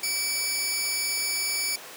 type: tone pair together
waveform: 15% pulse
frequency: 2300 / 5192 Hz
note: D7 / E8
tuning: -37 / -27 cents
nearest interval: octave + major second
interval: 1410 cents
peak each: -21 / -24 dBFS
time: 0.03-1.76 s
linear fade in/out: 5 ms
effects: pink hiss -41 dBFS RMS until 1.96 s + high-pass 400 Hz 12 dB/octave